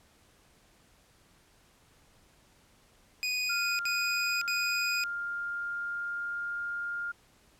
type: tone bursts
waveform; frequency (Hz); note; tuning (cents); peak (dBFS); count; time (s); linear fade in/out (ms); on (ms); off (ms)
25% pulse; 2483; D#7; -4; -25; 3; 3.23-5.038; 0; 560; 64
type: tone with pitch glide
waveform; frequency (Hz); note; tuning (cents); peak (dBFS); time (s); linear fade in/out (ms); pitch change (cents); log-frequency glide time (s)
sine; 1396.9 to 1408.2; F6 to F6; 0 to +14; -32; 3.49-7.12; 10; +14; 3.92-6.58
effects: pink hiss -63 dBFS RMS until 7.59 s + low-pass 12000 Hz 12 dB/octave